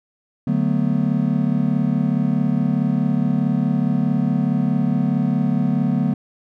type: chord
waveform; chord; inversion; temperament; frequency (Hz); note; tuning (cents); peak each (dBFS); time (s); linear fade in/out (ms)
triangle; B minor seventh; first; just; 148.16 / 185.21 / 222.2 / 246.9; D3 / F#3 / A3 / B3; +16 / +2 / +17 / 0; -20; 0.47-6.14; 5
effects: none